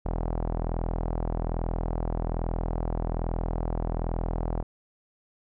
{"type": "tone with low-pass filter", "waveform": "sawtooth", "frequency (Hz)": 41.2, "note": "E1", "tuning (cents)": 0, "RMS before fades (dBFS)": -29, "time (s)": [0.05, 4.63], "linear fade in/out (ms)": 10, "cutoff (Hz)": 800, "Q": 1.9, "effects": []}